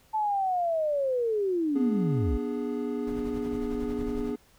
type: linear sweep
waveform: sine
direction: down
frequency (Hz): 880 to 47.85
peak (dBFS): -24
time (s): 0.13-2.38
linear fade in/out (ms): 20
type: chord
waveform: triangle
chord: G# diminished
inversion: first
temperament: equal with one note detuned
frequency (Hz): 243.8 / 293.7 / 415.3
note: B3 / D4 / G#4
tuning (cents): -22 / 0 / 0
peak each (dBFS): -30 / -32 / -31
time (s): 1.75-4.36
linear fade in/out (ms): 10
type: noise with tremolo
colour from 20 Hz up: brown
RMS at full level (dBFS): -37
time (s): 3.07-4.32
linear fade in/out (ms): 2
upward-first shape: sine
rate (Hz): 11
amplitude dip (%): 60
effects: pink hiss -61 dBFS RMS until 4.58 s